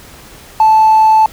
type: tone with hard clipping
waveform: sine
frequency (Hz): 875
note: A5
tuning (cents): -10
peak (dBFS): -5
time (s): 0.6-1.26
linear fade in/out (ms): 2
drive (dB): 1
effects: pink hiss -37 dBFS RMS until 1.32 s